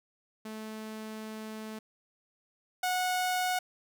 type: tone pair in turn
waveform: sawtooth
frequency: 217.8 / 732.6 Hz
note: A3 / F#5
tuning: -17 / -17 cents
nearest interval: octave + major sixth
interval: 2100 cents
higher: second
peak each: -35 / -24 dBFS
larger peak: second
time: 0.45-1.79 / 2.83-3.59 s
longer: first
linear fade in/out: 5 ms
effects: none